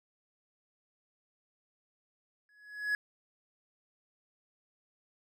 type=tone with exponential growth; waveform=triangle; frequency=1684 Hz; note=G#6; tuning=24 cents sharp; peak=-24 dBFS; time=2.49-2.95 s; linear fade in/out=1 ms; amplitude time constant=99 ms; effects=none